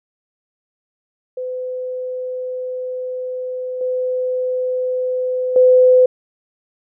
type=tone with level steps; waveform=sine; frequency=507 Hz; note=B4; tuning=45 cents sharp; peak=-22 / -17 / -7 dBFS; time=1.37-6.06 s; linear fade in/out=5 ms; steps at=3.81 / 5.56 s; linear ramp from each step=2 ms; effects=none